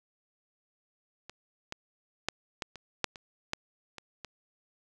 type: clicks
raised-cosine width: 0.2 ms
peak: -26 / -19 / -11 / -16 / -27 / -9 / -27 / -13 / -25 / -23 dBFS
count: 10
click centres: 1.296 / 1.724 / 2.286 / 2.622 / 2.757 / 3.043 / 3.158 / 3.534 / 3.983 / 4.247 s
effects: none